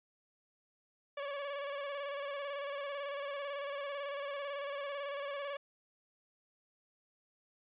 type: tone with vibrato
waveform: sawtooth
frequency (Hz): 565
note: C#5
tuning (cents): +33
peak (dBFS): -34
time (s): 1.17-5.57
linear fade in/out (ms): 5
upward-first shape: square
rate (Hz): 18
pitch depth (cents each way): 35
effects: resampled to 8000 Hz